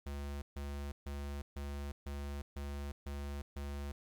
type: tone bursts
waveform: square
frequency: 71 Hz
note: C#2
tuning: 42 cents sharp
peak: -40 dBFS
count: 8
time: 0.06-3.92 s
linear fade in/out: 5 ms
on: 360 ms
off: 140 ms
effects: 12-bit